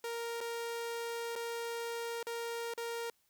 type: tone with dropouts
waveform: sawtooth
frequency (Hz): 466.2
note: A#4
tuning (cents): 0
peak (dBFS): -33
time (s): 0.04-3.1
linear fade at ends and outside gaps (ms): 2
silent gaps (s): 0.406-0.411 / 1.355-1.36 / 2.229-2.268 / 2.738-2.777
effects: white hiss -74 dBFS RMS until 3.29 s